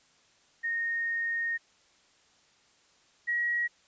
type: tone pair in turn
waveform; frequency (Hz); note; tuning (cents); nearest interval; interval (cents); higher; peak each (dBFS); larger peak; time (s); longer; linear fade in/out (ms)
sine; 1851 / 1906.3; A#6 / A#6; -13 / +38; minor second; 51; second; -28 / -26; second; 0.63-1.58 / 3.27-3.68; first; 20
effects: white hiss -64 dBFS RMS until 3.87 s + resampled to 16000 Hz